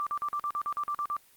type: tone bursts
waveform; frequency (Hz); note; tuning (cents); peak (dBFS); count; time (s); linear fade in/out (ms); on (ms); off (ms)
sine; 1176; D6; +2; -28; 11; 0-1.166; 0; 66; 44
effects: white hiss -60 dBFS RMS until 1.36 s + Opus 24 kbps